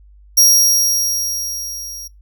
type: tone with level ramp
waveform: sawtooth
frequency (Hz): 5640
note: F8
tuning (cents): +16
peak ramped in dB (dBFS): -4 to -27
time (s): 0.37-2.08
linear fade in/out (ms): 10
effects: noise-tail reverb RT60 0.2 s tail -23 dB re dry + added 50 Hz sine -42 dBFS peak until 2.21 s